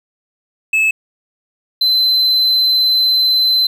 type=tone pair in turn; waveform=triangle; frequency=2600 / 4059 Hz; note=E7 / B7; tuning=-24 / +47 cents; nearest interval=minor sixth; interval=771 cents; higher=second; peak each=-9 dBFS; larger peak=neither; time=0.73-0.91 / 1.81-3.67 s; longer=second; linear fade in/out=5 ms; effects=8-bit